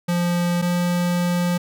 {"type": "tone pair in turn", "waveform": "square", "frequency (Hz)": [174.5, 175.82], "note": ["F3", "F3"], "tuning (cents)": [-1, 12], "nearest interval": "unison", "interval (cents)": 13, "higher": "second", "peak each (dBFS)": -19, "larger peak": "neither", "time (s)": [[0.08, 0.62], [0.62, 1.58]], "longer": "second", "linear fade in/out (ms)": 10, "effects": []}